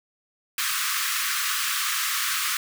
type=high-pass noise; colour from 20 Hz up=pink; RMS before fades=-26 dBFS; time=0.58-2.57 s; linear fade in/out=2 ms; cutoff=1100 Hz; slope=96 dB/octave; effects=none